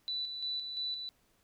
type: tone with tremolo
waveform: sine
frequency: 3973 Hz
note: B7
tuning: 10 cents sharp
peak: -33 dBFS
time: 0.08-1.09 s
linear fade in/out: 0 ms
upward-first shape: square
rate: 2.9 Hz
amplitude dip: 45%
effects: pink hiss -71 dBFS RMS until 1.43 s